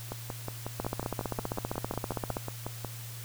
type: two click trains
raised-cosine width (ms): 1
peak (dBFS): -21 / -17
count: 16 / 25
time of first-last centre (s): 0.12-2.847 / 0.8-2.369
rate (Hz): 5.5 / 15.3
effects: added 116 Hz sine -41 dBFS peak until 3.24 s + white hiss -46 dBFS RMS until 3.24 s